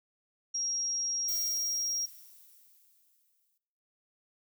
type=tone; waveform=sine; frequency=5620 Hz; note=F8; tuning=10 cents sharp; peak=-30 dBFS; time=0.54-2.06 s; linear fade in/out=10 ms
type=noise with exponential decay; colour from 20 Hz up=violet; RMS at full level=-37 dBFS; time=1.28-3.58 s; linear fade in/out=5 ms; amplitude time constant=500 ms
effects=noise-tail reverb RT60 0.9 s tail -18 dB re dry